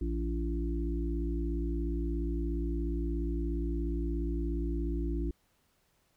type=harmonic tone; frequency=57 Hz; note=A#1; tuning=38 cents flat; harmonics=1 / 3 / 5 / 6; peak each=-31 / -41 / -38 / -38 dBFS; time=0.01-5.31 s; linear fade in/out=5 ms; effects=pink hiss -72 dBFS RMS until 6.16 s